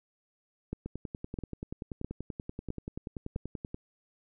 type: two click trains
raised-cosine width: 3 ms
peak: -21 / -24 dBFS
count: 5 / 31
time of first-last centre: 0.73-3.362 / 0.86-3.745 s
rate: 1.52 / 10.4 Hz
effects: none